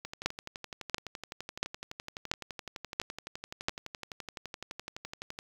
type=two click trains; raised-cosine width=0.2 ms; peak=-22 / -10 dBFS; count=64 / 6; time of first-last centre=0.05-5.389 / 0.26-3.685 s; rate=11.8 / 1.46 Hz; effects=7-bit